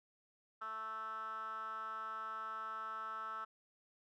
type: tone with band-pass filter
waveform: 10% pulse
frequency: 220 Hz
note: A3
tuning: in tune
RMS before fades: -44 dBFS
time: 0.61-3.45 s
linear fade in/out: 10 ms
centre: 1300 Hz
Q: 7.9
effects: none